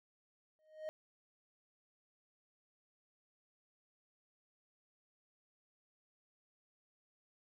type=tone with exponential growth; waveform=triangle; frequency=622.3 Hz; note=D#5; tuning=in tune; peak=-35 dBFS; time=0.59-0.89 s; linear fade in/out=0 ms; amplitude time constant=65 ms; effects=none